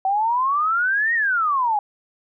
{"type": "exponential two-way sweep", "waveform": "sine", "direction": "up then down", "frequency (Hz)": [755, 1900, 807], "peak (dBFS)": -17, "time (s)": [0.05, 1.79], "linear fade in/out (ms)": 2, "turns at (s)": 1.14, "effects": []}